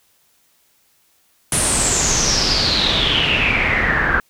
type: noise with low-pass filter sweep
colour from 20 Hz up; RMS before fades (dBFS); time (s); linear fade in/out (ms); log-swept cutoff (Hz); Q
pink; -17; 1.52-4.2; 2; 9900 to 1500; 8
effects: white hiss -59 dBFS RMS until 4.29 s